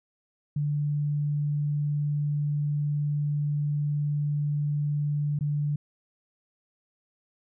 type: tone with dropouts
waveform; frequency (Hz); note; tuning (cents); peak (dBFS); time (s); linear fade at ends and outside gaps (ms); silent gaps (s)
sine; 146.83; D3; 0; -24; 0.56-5.76; 5; 5.39-5.408
effects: none